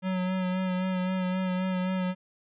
square tone with vibrato, 185 Hz, F#3, in tune, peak -27 dBFS, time 0.02-2.15 s, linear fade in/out 50 ms, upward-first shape sine, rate 3.8 Hz, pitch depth 25 cents each way, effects resampled to 8000 Hz

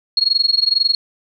sine tone with amplitude modulation, 4302 Hz, C8, 47 cents sharp, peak -9 dBFS, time 0.17-0.95 s, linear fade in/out 2 ms, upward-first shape sine, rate 22.1 Hz, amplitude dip 95%, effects none

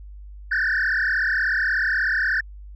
sine tone with frequency modulation, 1652 Hz, G#6, 10 cents flat, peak -17 dBFS, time 0.51-2.41 s, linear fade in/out 10 ms, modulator 36.5 Hz, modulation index 4.7, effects tanh soft clip ceiling -17 dBFS + added 50 Hz sine -37 dBFS peak until 2.75 s

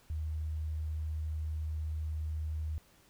sine tone, 77.78 Hz, D#2, in tune, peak -33 dBFS, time 0.1-2.78 s, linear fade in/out 0 ms, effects pink hiss -64 dBFS RMS until 3.09 s

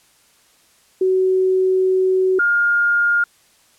sine tone pair in turn, 374.8 / 1415.1 Hz, F#4 / F6, +22 / +22 cents, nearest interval octave + major seventh, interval 2300 cents, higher second, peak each -13 dBFS, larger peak neither, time 1.01-2.39 / 2.39-3.24 s, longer first, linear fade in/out 5 ms, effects white hiss -55 dBFS RMS until 3.78 s + low-pass 11000 Hz 12 dB/octave

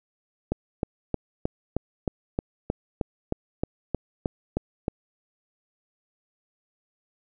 click train, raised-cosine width 2 ms, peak -11 dBFS, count 15, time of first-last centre 0.52-4.881 s, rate 3.21 Hz, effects none

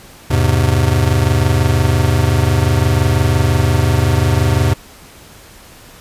square chord, E augmented, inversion none, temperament just, 82.41 / 103.01 / 128.76 Hz, E2 / G#2 / B#2, 0 / -14 / -27 cents, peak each -16 dBFS, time 0.3-4.74 s, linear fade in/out 10 ms, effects pink hiss -40 dBFS RMS until 6 s + resampled to 32000 Hz

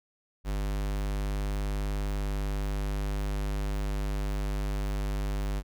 square tone, 50.1 Hz, G1, 38 cents sharp, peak -29 dBFS, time 0.44-5.63 s, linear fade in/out 50 ms, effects none

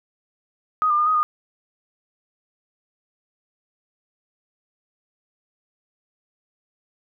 sine tone with pitch steps, 1251 / 1199 / 1215 / 1255 / 1223 Hz, D#6 / D6 / D#6 / D#6 / D#6, +9 / +36 / -42 / +15 / -30 cents, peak -16 dBFS, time 0.82-1.23 s, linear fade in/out 0 ms, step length 82 ms, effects none

